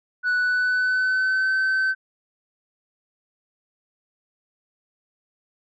sine tone with pitch glide, 1480 to 1536.6 Hz, F#6 to G6, 0 to -35 cents, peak -16 dBFS, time 0.23-1.95 s, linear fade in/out 50 ms, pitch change +65 cents, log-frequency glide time 0.35-1.53 s, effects tanh soft clip ceiling -18 dBFS

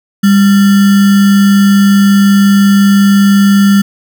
sine tone with sample-and-hold, 199.5 Hz, G3, 31 cents sharp, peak -3 dBFS, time 0.23-3.82 s, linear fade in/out 10 ms, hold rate 1575 Hz, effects none

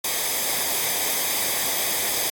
white noise with comb filter, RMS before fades -24 dBFS, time 0.04-2.3 s, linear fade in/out 5 ms, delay 0.71 ms, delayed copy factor -0.6, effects AAC 64 kbps

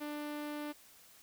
sawtooth tone with notch filter, 296.2 Hz, D4, 15 cents sharp, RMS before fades -41 dBFS, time 0-0.73 s, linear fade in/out 20 ms, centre 6900 Hz, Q 0.83, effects white hiss -60 dBFS RMS until 1.22 s

